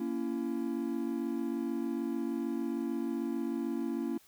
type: chord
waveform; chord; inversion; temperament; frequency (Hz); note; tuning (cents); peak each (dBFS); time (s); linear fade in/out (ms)
triangle; A# diminished; none; just; 233.1 / 279.7 / 335.6; A#3 / C#4 / E4; 0 / +16 / +31; -34; 0-4.18; 5
effects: white hiss -62 dBFS RMS until 4.27 s